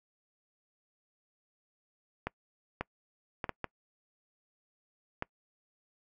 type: clicks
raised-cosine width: 0.5 ms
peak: -18 dBFS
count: 6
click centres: 2.27 / 2.81 / 3.442 / 3.493 / 3.643 / 5.224 s
effects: noise-tail reverb RT60 0.1 s tail -25 dB re dry